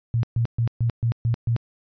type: tone bursts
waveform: sine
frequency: 116.54 Hz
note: A#2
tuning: in tune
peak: -18 dBFS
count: 7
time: 0.14-1.564 s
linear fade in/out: 0 ms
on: 92 ms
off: 130 ms
effects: resampled to 11025 Hz